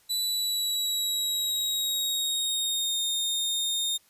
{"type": "tone with pitch glide", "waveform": "sawtooth", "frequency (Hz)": [3963, 3676], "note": ["B7", "A#7"], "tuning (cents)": [5, -25], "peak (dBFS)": -23, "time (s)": [0.09, 3.98], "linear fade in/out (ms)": 20, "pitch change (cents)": -130, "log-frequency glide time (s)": [0.21, 3.01], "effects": ["white hiss -62 dBFS RMS until 4.09 s", "resampled to 32000 Hz"]}